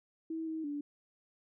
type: tone with pitch steps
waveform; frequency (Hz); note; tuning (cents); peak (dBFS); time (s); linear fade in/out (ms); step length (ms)
sine; 323.3 / 318.8 / 290.1; E4 / D#4 / D4; -34 / +42 / -21; -35; 0.3-0.81; 5; 170
effects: none